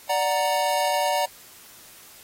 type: chord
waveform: square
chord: D augmented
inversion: none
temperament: equal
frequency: 587.3 / 740 / 932.3 Hz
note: D5 / F#5 / A#5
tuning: 0 / 0 / 0 cents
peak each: -26 dBFS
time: 0.09-1.26 s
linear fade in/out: 10 ms
effects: white hiss -48 dBFS RMS until 2.23 s + AAC 48 kbps